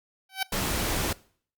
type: tone with exponential growth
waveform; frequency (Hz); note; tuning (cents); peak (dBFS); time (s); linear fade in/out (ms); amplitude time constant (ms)
10% pulse; 767; G5; -38; -14; 0.29-0.43; 5; 29
type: noise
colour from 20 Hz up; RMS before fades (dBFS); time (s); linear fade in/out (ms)
pink; -28; 0.52-1.13; 5
effects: noise-tail reverb RT60 0.5 s tail -21 dB re dry + Opus 48 kbps